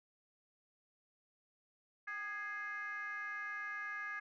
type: tone with frequency modulation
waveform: sine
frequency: 1661.2 Hz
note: G#6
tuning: in tune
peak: -39 dBFS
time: 2.07-4.2 s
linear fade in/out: 10 ms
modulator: 436 Hz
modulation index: 0.96
effects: tanh soft clip ceiling -35 dBFS